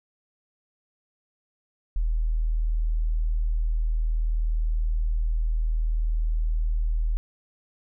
sine tone, 39.7 Hz, D#1, 36 cents sharp, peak -21 dBFS, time 1.96-7.17 s, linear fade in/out 0 ms, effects none

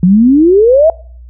sine exponential sweep, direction up, 172.4 to 672 Hz, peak -3 dBFS, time 0.03-0.9 s, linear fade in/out 2 ms, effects noise-tail reverb RT60 0.5 s tail -24 dB re dry + added 60 Hz sine -30 dBFS peak until 1.29 s

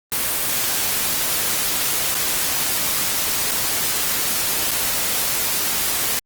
white noise with dropouts, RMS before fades -21 dBFS, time 0.12-6.19 s, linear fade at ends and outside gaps 0 ms, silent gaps 2.144-2.151 / 3.512-3.517 / 4.709-4.716 s, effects Opus 24 kbps

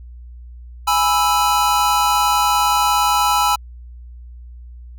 square chord, E major, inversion first, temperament equal, 830.6 / 987.8 / 1318.5 Hz, G#5 / B5 / E6, 0 / 0 / 0 cents, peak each -19 dBFS, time 0.87-3.56 s, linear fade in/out 10 ms, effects added 60 Hz sine -34 dBFS peak until 4.98 s

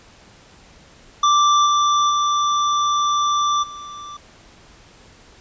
square tone with level steps, 1174.7 Hz, D6, in tune, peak -13 / -15 / -17 / -33 dBFS, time 1.23-4.17 s, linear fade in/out 5 ms, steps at 1.65 / 2.09 / 3.62 s, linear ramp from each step 20 ms, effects pink hiss -48 dBFS RMS until 5.4 s + resampled to 16000 Hz

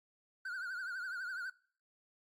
triangle tone with vibrato, 1480 Hz, F#6, in tune, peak -37 dBFS, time 0.45-1.5 s, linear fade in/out 5 ms, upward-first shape triangle, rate 12 Hz, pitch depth 120 cents each way, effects noise-tail reverb RT60 0.5 s tail -22 dB re dry + AAC 64 kbps

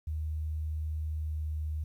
sine tone with pitch glide, 77.5 to 76.92 Hz, D#2 to D#2, -6 to -19 cents, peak -31 dBFS, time 0.07-1.84 s, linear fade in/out 5 ms, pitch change -13 cents, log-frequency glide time 1.18-1.42 s, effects 11-bit

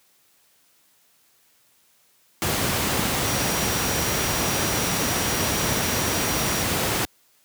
sine tone in noise, 5740 Hz, F8, 47 cents sharp, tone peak -32 dBFS, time 3.26-6.63 s, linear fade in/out 0 ms, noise pink, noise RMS -23 dBFS, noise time 2.42-7.05 s, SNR -12 dB, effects white hiss -61 dBFS RMS until 7.44 s + high-pass 80 Hz 12 dB/octave

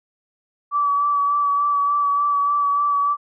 sine tone with vibrato, 1150 Hz, D6, 37 cents flat, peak -16 dBFS, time 0.71-3.17 s, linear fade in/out 50 ms, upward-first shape sine, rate 3.4 Hz, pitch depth 20 cents each way, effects none

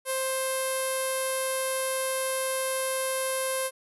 sawtooth tone with low-pass filter, 526 Hz, C5, 9 cents sharp, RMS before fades -29 dBFS, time 0.05-3.71 s, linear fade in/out 50 ms, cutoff 11000 Hz, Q 9.7, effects none

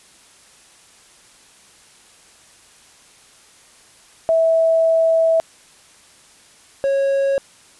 sine / triangle tone pair in turn, 653 / 549.1 Hz, E5 / C#5, -17 / -17 cents, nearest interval minor third, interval 300 cents, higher first, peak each -12 / -13 dBFS, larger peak first, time 4.29-5.4 / 6.84-7.38 s, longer first, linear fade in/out 0 ms, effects white hiss -49 dBFS RMS until 7.79 s + resampled to 24000 Hz

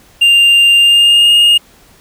triangle tone with pitch glide, 2794 to 2843 Hz, F7 to F7, 0 to +30 cents, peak -3 dBFS, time 0.21-1.58 s, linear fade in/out 10 ms, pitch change +30 cents, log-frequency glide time 0.77-1.32 s, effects pink hiss -45 dBFS RMS until 2 s

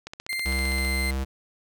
click train, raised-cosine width 0.2 ms, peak -19 dBFS, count 13, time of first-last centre 0.07-0.849 s, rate 15.4 Hz
35% pulse tone with pitch glide, 2093 to 2080 Hz, C7 to C7, 0 to -11 cents, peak -25 dBFS, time 0.29-1.11 s, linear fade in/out 5 ms, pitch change -11 cents, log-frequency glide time 0.53-0.77 s
square tone, 66.6 Hz, C2, 31 cents sharp, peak -26 dBFS, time 0.45-1.25 s, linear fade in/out 20 ms
effects none

